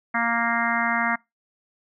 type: harmonic tone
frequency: 233.1 Hz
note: A#3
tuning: in tune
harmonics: 1 / 3 / 4 / 5 / 6 / 7 / 8 / 9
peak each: -29 / -29 / -29 / -29 / -29 / -29 / -29 / -29 dBFS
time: 0.14-1.16 s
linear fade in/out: 10 ms
effects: noise-tail reverb RT60 0.2 s tail -24 dB re dry